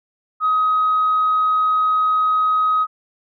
sine tone, 1262 Hz, D#6, 24 cents sharp, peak -13 dBFS, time 0.4-2.87 s, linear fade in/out 50 ms, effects tanh soft clip ceiling -10 dBFS

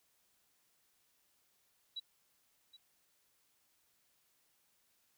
sine tone with echo, 3911 Hz, B7, 18 cents flat, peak -39 dBFS, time 1.96-2 s, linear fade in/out 10 ms, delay 770 ms, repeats 1, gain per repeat -15 dB, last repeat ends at 2.77 s, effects white hiss -75 dBFS RMS until 5.17 s

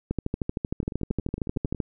two click trains, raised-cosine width 3 ms, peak -13 / -21 dBFS, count 23 / 11, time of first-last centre 0.11-1.802 / 0.83-1.747 s, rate 13 / 10.9 Hz, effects none

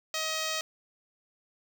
5% pulse tone with notch filter, 632 Hz, D#5, 27 cents sharp, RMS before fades -32 dBFS, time 0.14-0.61 s, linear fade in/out 2 ms, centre 9700 Hz, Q 1.7, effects none

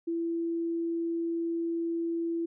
sine tone, 334.7 Hz, E4, 26 cents sharp, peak -28 dBFS, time 0.07-2.46 s, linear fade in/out 10 ms, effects none

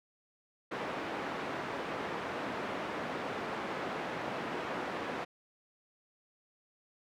pink band-pass noise, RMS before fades -38 dBFS, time 0.71-5.25 s, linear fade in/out 10 ms, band 270 to 1900 Hz, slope 12 dB/octave, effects none

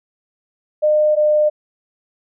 sine tone pair in turn, 607 / 604 Hz, D#5 / D5, -43 / +48 cents, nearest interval unison, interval 9 cents, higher first, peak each -11 dBFS, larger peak neither, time 0.82-1.16 / 1.16-1.5 s, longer neither, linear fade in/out 20 ms, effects none

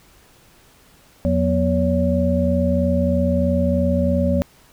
sine tone cluster, 83.5 / 179.1 / 242.2 / 564 Hz, E2 / F3 / B3 / C#5, +23 / +44 / -34 / +30 cents, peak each -21 dBFS, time 1.25-4.42 s, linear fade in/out 0 ms, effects pink hiss -52 dBFS RMS until 4.72 s

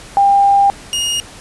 sine / sawtooth tone pair in turn, 798 / 2858 Hz, G5 / F7, +31 / +39 cents, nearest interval octave + minor seventh, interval 2208 cents, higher second, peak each -7 / -12 dBFS, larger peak first, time 0.17-0.7 / 0.93-1.2 s, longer first, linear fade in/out 0 ms, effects pink hiss -36 dBFS RMS until 1.4 s + resampled to 24000 Hz

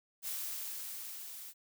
blue noise with level ramp, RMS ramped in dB -38 to -48 dBFS, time 0.22-1.54 s, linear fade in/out 50 ms, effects none

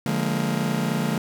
40% pulse chord, Bb dominant seventh, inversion first, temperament just, 145.68 / 174.81 / 209.8 / 233.1 Hz, D3 / F3 / Ab3 / Bb3, -14 / +2 / +18 / 0 cents, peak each -27 dBFS, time 0.06-1.18 s, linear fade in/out 2 ms, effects none

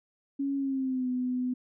sine tone with pitch glide, 277.2 to 251.3 Hz, C#4 to B3, 0 to +30 cents, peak -27 dBFS, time 0.39-1.54 s, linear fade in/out 10 ms, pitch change -170 cents, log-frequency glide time 0.56-1.09 s, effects none

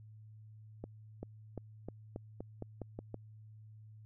accelerating click train, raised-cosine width 2 ms, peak -28 dBFS, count 10, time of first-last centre 0.84-3.143 s, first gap 390 ms, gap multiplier 0.89, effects added 108 Hz sine -52 dBFS peak until 4.05 s

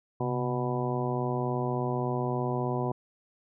harmonic tone with a mistuned harmonic, 123.47 Hz, B2, in tune, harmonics 1 / 2 / 3 / 4 / 5 / 6 / 7 / 8, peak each -31 / -35 / -33 / -38 / -38 / -37 / -42 / -37 dBFS, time 0.2-2.92 s, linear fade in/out 5 ms, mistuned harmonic 1, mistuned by +110 cents, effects none

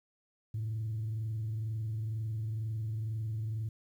sine tone with frequency modulation, 110 Hz, A2, in tune, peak -31 dBFS, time 0.54-3.69 s, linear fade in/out 5 ms, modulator 22.1 Hz, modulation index 0.23, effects tanh soft clip ceiling -30 dBFS + 11-bit

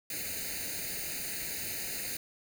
white noise with comb filter, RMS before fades -37 dBFS, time 0.1-2.17 s, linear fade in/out 2 ms, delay 0.45 ms, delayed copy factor +0.9, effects none

